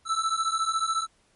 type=beating tone pair; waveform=square; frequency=1315 / 1329 Hz; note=E6 / E6; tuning=-5 / +14 cents; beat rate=14 Hz; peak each=-28 dBFS; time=0.05-1.07 s; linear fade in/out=50 ms; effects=pink hiss -65 dBFS RMS until 1.35 s + MP3 48 kbps